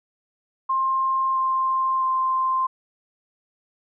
sine tone with pitch steps, 1059 / 1052.3 / 1045.6 Hz, C6 / C6 / C6, +21 / +10 / -1 cents, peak -19 dBFS, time 0.69-2.67 s, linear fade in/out 10 ms, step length 660 ms, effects none

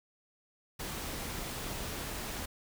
pink noise, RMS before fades -39 dBFS, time 0.79-2.46 s, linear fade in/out 10 ms, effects none

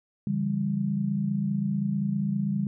sine tone cluster, 144.4 / 170.2 / 199.8 Hz, D3 / F3 / G3, -29 / -44 / +33 cents, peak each -30 / -33 / -26 dBFS, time 0.27-2.67 s, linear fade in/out 2 ms, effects none

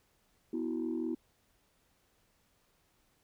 sine chord, B suspended fourth, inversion none, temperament equal with one note detuned, 246.9 / 325.3 / 370 Hz, B3 / E4 / F#4, 0 / -23 / 0 cents, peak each -36 / -34 / -39 dBFS, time 0.53-1.15 s, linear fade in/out 5 ms, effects tanh soft clip ceiling -26 dBFS + pink hiss -72 dBFS RMS until 3.23 s

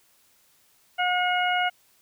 harmonic tone, 722 Hz, F#5, 43 cents flat, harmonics 1 / 2 / 3 / 4, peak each -24 / -27 / -29 / -30 dBFS, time 0.98-1.7 s, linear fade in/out 20 ms, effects white hiss -62 dBFS RMS until 2.01 s

